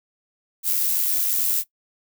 violet noise with amplitude modulation, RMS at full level -20 dBFS, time 0.63-1.64 s, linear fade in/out 50 ms, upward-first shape sine, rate 89.1 Hz, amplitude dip 40%, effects noise-tail reverb RT60 0.1 s tail -18 dB re dry

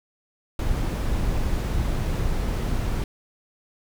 brown noise, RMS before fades -24 dBFS, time 0.59-3.04 s, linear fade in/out 2 ms, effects none

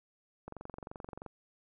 click train, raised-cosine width 1 ms, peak -29 dBFS, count 19, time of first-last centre 0.48-1.263 s, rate 23 Hz, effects none

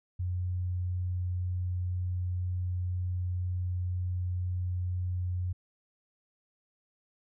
sine tone, 90.2 Hz, F#2, 44 cents flat, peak -29 dBFS, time 0.19-5.53 s, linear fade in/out 10 ms, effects none

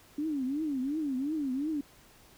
sine tone with vibrato, 284.1 Hz, C#4, 43 cents sharp, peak -29 dBFS, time 0.18-1.81 s, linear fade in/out 5 ms, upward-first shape triangle, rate 2.8 Hz, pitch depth 230 cents each way, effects pink hiss -58 dBFS RMS until 2.37 s

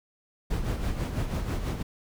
brown noise with tremolo, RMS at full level -27 dBFS, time 0.5-1.83 s, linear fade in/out 10 ms, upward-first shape sine, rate 6.1 Hz, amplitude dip 55%, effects none

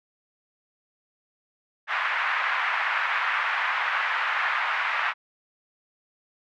white band-pass noise, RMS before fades -26 dBFS, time 1.87-5.14 s, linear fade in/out 50 ms, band 930 to 2100 Hz, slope 24 dB/octave, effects none

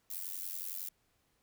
violet noise with amplitude modulation, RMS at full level -37 dBFS, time 0.1-0.89 s, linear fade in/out 5 ms, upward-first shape sine, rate 90.9 Hz, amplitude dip 95%, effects pink hiss -75 dBFS RMS until 1.42 s

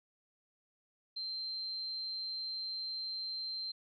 sine tone, 4134 Hz, C8, 22 cents flat, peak -37 dBFS, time 1.16-3.72 s, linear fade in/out 10 ms, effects none

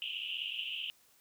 white band-pass noise, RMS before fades -39 dBFS, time 0.02-0.9 s, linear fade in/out 0 ms, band 2700 to 3100 Hz, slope 96 dB/octave, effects white hiss -66 dBFS RMS until 1.2 s

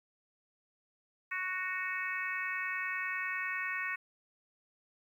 harmonic tone, 370 Hz, F#4, in tune, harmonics 3 / 4 / 5 / 6 / 7, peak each -42 / -41 / -37 / -40 / -42 dBFS, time 1.31-3.96 s, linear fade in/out 10 ms, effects 11-bit

